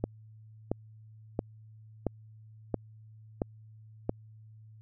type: click train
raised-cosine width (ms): 2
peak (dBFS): -15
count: 7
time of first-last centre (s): 0.04-4.094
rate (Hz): 1.48
effects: added 109 Hz sine -50 dBFS peak until 4.81 s